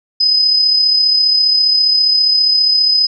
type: tone with amplitude modulation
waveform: sine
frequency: 5030 Hz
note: D#8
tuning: 18 cents sharp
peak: -7 dBFS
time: 0.2-3.07 s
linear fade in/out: 10 ms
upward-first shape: sine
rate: 34.9 Hz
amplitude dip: 40%
effects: none